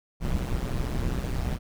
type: noise with amplitude modulation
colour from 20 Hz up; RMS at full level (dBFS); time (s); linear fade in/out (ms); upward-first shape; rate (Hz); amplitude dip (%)
brown; -24; 0.2-1.59; 50; sine; 126; 85
effects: none